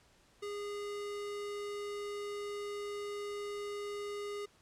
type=tone; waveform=square; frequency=409.8 Hz; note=G#4; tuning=23 cents flat; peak=-39 dBFS; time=0.42-4.46 s; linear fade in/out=10 ms; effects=pink hiss -66 dBFS RMS until 4.61 s + low-pass 9000 Hz 12 dB/octave